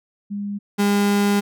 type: tone pair in turn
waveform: sine / 35% pulse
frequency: 202.9 / 202.9 Hz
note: G#3 / G#3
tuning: -40 / -40 cents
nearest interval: unison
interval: 0 cents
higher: neither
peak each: -24 / -14 dBFS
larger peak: second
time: 0.3-0.59 / 0.78-1.41 s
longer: second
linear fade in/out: 20 ms
effects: none